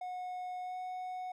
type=tone with pitch glide; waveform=triangle; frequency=729 to 736.2 Hz; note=F#5 to F#5; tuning=-26 to -9 cents; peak=-36 dBFS; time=0.01-1.32 s; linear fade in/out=5 ms; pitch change=+17 cents; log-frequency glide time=0.62-0.77 s; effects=none